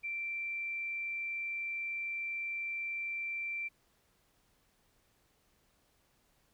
sine tone, 2349 Hz, D7, in tune, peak -35 dBFS, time 0.03-3.69 s, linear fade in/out 20 ms, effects pink hiss -72 dBFS RMS until 6.53 s

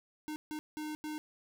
square tone bursts at uneven times, 305.4 Hz, D#4, 32 cents flat, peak -38 dBFS, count 4, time 0.28-0.36 / 0.51-0.59 / 0.77-0.95 / 1.04-1.18 s, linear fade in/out 0 ms, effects none

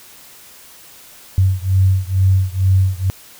sine beating tone pair, 93.8 / 96 Hz, F#2 / G2, +24 / -36 cents, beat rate 2.2 Hz, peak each -14 / -15 dBFS, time 1.38-3.1 s, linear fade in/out 0 ms, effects white hiss -42 dBFS RMS until 3.39 s

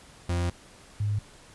40% pulse / sine tone pair in turn, 87.31 / 103.69 Hz, F2 / G#2, 0 / -2 cents, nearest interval minor third, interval 298 cents, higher second, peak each -24 dBFS, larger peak neither, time 0.29-0.5 / 1-1.19 s, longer first, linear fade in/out 5 ms, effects pink hiss -52 dBFS RMS until 1.54 s + resampled to 24000 Hz

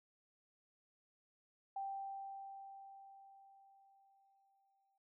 sine tone with exponential decay, 784 Hz, G5, in tune, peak -39 dBFS, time 1.76-4.98 s, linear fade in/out 5 ms, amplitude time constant 700 ms, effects none

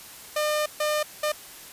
sawtooth tone bursts at uneven times, 604 Hz, D5, 48 cents sharp, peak -19 dBFS, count 3, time 0.36-0.66 / 0.8-1.03 / 1.23-1.32 s, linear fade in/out 5 ms, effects white hiss -44 dBFS RMS until 1.72 s + resampled to 32000 Hz

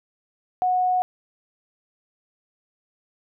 sine tone, 733 Hz, F#5, 16 cents flat, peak -18 dBFS, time 0.62-1.02 s, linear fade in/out 0 ms, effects none

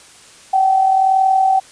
sine tone with amplitude modulation, 766 Hz, G5, 40 cents flat, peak -8 dBFS, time 0.53-1.6 s, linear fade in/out 10 ms, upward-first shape sine, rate 41.2 Hz, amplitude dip 50%, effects white hiss -43 dBFS RMS until 1.71 s + resampled to 22050 Hz

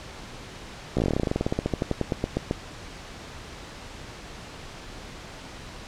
slowing click train, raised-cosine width 2 ms, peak -10 dBFS, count 28, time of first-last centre 0.97-2.511 s, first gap 15 ms, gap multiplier 1.09, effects pink hiss -41 dBFS RMS until 5.87 s + low-pass 6000 Hz 12 dB/octave

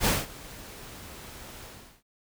pink noise with ADSR envelope, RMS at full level -22 dBFS, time 0-2.03 s, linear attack 58 ms, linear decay 200 ms, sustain -22 dB, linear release 400 ms, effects none

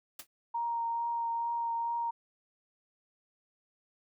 white noise with exponential decay, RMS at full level -38 dBFS, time 0.19-0.27 s, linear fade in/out 5 ms, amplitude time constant 17 ms
sine tone with vibrato, 932.3 Hz, A#5, in tune, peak -30 dBFS, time 0.54-2.11 s, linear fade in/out 10 ms, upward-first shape triangle, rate 2.3 Hz, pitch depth 14 cents each way
effects none

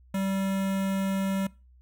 square tone with notch filter, 193.6 Hz, G3, 21 cents flat, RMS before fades -28 dBFS, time 0.14-1.47 s, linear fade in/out 5 ms, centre 4700 Hz, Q 1.8, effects noise-tail reverb RT60 0.3 s tail -22 dB re dry + added 62 Hz sine -53 dBFS peak until 1.81 s

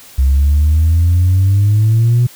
sine exponential sweep, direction up, 65.41 to 123.47 Hz, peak -6 dBFS, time 0.18-2.27 s, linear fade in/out 10 ms, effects tanh soft clip ceiling -5 dBFS + white hiss -39 dBFS RMS until 2.35 s

